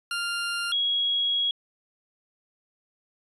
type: tone pair in turn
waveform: 20% pulse / sine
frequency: 1396.9 / 3315 Hz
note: F6 / G#7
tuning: 0 / -4 cents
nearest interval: octave + minor third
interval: 1496 cents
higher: second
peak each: -22 dBFS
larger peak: neither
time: 0.11-0.72 / 0.72-1.51 s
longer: second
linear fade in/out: 2 ms
effects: resampled to 24000 Hz